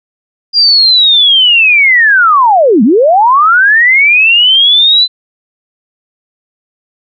sine linear two-way sweep, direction down then up, 4844 to 194.9 to 4054 Hz, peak -3 dBFS, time 0.53-5.08 s, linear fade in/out 50 ms, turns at 2.83 s, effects none

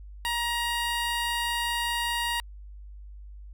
15% pulse tone, 945 Hz, A#5, 23 cents sharp, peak -20 dBFS, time 0.25-2.4 s, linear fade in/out 0 ms, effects added 50 Hz sine -41 dBFS peak until 3.53 s

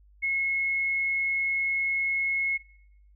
sine tone, 2175 Hz, C#7, 33 cents flat, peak -24 dBFS, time 0.22-2.58 s, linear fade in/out 20 ms, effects noise-tail reverb RT60 0.7 s tail -18 dB re dry + added 50 Hz sine -54 dBFS peak until 3.15 s

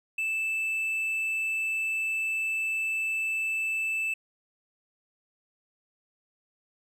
triangle tone, 2637 Hz, E7, in tune, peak -25 dBFS, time 0.18-4.14 s, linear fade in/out 5 ms, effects none

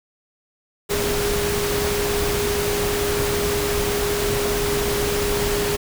sine tone in noise, 409.5 Hz, G#4, 24 cents flat, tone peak -22 dBFS, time 0.89-5.77 s, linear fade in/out 20 ms, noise pink, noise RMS -24 dBFS, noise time 0.89-5.77 s, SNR -1 dB, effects none

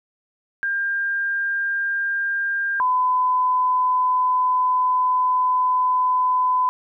sine tone pair in turn, 1600 / 1007.9 Hz, G6 / B5, +35 / +35 cents, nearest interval minor sixth, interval 800 cents, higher first, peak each -20 / -16 dBFS, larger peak second, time 0.63-2.8 / 2.8-6.69 s, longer second, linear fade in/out 0 ms, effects none

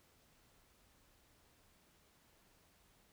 silence, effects pink hiss -70 dBFS RMS until 3.12 s

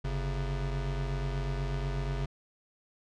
square tone pair together, 47.84 / 135.3 Hz, G1 / C#3, -41 / -42 cents, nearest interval octave + tritone, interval 1799 cents, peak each -33 / -35 dBFS, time 0.04-2.26 s, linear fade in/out 10 ms, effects low-pass 5000 Hz 12 dB/octave

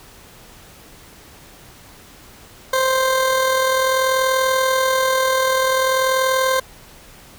20% pulse tone with amplitude modulation, 523 Hz, C5, 1 cent flat, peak -9 dBFS, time 2.73-6.6 s, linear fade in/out 5 ms, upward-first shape sine, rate 40.5 Hz, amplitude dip 35%, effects pink hiss -44 dBFS RMS until 7.38 s

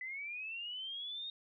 sine linear sweep, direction up, 1992 to 3729 Hz, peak -40 dBFS, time 0.01-1.3 s, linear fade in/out 2 ms, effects none

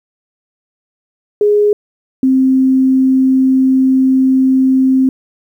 sine tone pair in turn, 415.3 / 262.5 Hz, G#4 / C4, 0 / +6 cents, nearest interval minor sixth, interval 794 cents, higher first, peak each -7 dBFS, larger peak neither, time 1.41-1.73 / 2.23-5.09 s, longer second, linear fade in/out 2 ms, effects 8-bit

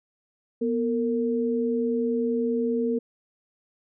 sine tone pair together, 242.4 / 457.6 Hz, B3 / A#4, -32 / -32 cents, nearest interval major seventh, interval 1100 cents, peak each -25 / -25 dBFS, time 0.61-2.99 s, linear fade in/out 10 ms, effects none

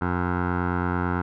15% pulse tone with low-pass filter, 89 Hz, F2, 33 cents sharp, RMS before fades -25 dBFS, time 0.01-1.22 s, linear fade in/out 10 ms, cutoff 1300 Hz, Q 4.2, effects none

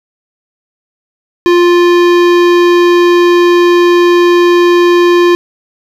sine tone with hard clipping, 350 Hz, F4, 4 cents sharp, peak -6 dBFS, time 1.46-5.35 s, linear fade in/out 0 ms, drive 18 dB, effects none

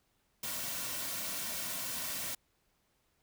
white noise with comb filter, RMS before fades -38 dBFS, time 0.43-2.35 s, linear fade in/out 5 ms, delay 2.4 ms, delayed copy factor -0.5, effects pink hiss -75 dBFS RMS until 3.22 s

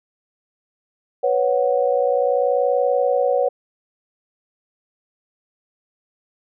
sine chord, B suspended second, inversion none, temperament equal, 493.9 / 554.4 / 740 Hz, B4 / C#5 / F#5, 0 / 0 / 0 cents, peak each -19 / -19 / -23 dBFS, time 1.23-3.49 s, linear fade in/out 10 ms, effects none

